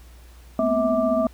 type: tone cluster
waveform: sine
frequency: 218.2 / 240.7 / 255.7 / 647 / 1178 Hz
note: A3 / B3 / C4 / E5 / D6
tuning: -14 / -44 / -40 / -32 / +5 cents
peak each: -29 / -26 / -26 / -20 / -29 dBFS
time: 0.59-1.27 s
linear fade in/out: 2 ms
effects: added 60 Hz sine -44 dBFS peak until 1.33 s + pink hiss -54 dBFS RMS until 1.33 s